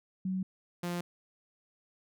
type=tone pair in turn; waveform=sine / sawtooth; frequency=187.5 / 174.87 Hz; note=F#3 / F3; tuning=+23 / +3 cents; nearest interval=minor second; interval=120 cents; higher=first; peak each=-30 / -29 dBFS; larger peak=second; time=0.25-0.43 / 0.83-1.01 s; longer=neither; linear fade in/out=5 ms; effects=none